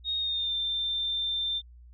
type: tone with pitch glide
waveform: sine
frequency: 3729 to 3579 Hz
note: A#7 to A7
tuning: 0 to +29 cents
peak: -27 dBFS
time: 0.04-1.62 s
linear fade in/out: 50 ms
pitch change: -71 cents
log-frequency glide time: 0.18-0.55 s
effects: added 60 Hz sine -48 dBFS peak until 1.93 s